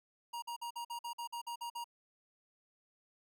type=tone bursts; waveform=square; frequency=945 Hz; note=A#5; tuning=23 cents sharp; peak=-40 dBFS; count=11; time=0.33-1.843 s; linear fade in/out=10 ms; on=93 ms; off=49 ms; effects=none